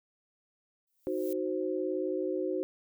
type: noise with exponential growth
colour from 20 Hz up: violet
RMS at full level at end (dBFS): -43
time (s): 0.87-1.33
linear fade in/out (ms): 2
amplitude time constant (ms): 100
type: chord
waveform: sine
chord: C diminished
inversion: first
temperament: equal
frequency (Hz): 311.1 / 370 / 523.3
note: Eb4 / Gb4 / C5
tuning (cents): 0 / 0 / 0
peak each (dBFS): -35 / -32 / -35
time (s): 1.07-2.63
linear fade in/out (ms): 0
effects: none